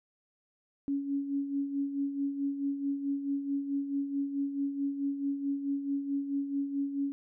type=tone with tremolo; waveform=sine; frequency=279.6 Hz; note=C#4; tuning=15 cents sharp; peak=-27 dBFS; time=0.88-7.12 s; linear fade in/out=0 ms; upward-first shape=sine; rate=4.6 Hz; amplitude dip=60%; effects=none